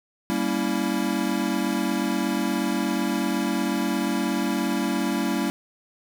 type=chord; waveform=square; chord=G diminished seventh; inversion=none; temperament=equal with one note detuned; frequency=196 / 233.1 / 281.4 / 329.6 Hz; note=G3 / Bb3 / Db4 / Fb4; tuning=0 / 0 / +26 / 0 cents; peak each=-29 dBFS; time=0.3-5.5 s; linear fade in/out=0 ms; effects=none